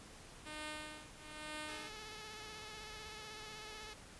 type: tone with tremolo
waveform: 5% pulse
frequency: 305 Hz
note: D#4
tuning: 34 cents flat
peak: -31 dBFS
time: 0.45-1.9 s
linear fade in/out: 20 ms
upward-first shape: triangle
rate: 1.1 Hz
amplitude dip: 100%
type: tone with vibrato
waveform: 5% pulse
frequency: 430 Hz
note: A4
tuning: 40 cents flat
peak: -37 dBFS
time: 1.68-3.94 s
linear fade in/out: 10 ms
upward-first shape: square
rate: 16 Hz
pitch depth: 25 cents each way
effects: pink hiss -56 dBFS RMS until 4.19 s + resampled to 24000 Hz